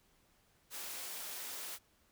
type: high-pass noise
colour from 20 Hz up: white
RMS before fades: -44 dBFS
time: 0.7-1.79 s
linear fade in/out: 50 ms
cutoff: 320 Hz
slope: 12 dB/octave
effects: pink hiss -71 dBFS RMS until 2.11 s